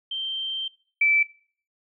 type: tone pair in turn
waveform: sine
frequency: 3136 / 2321 Hz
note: G7 / D7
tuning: 0 / -21 cents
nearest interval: perfect fourth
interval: 521 cents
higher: first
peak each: -27 / -16 dBFS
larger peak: second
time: 0.11-0.68 / 1.01-1.23 s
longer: first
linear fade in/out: 5 ms
effects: noise-tail reverb RT60 0.5 s tail -21 dB re dry